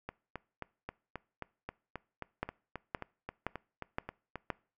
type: two click trains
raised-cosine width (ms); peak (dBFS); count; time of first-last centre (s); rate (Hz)
0.5; -18 / -24; 5 / 17; 2.43-4.503 / 0.09-4.357; 1.93 / 3.75
effects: noise-tail reverb RT60 0.4 s tail -23 dB re dry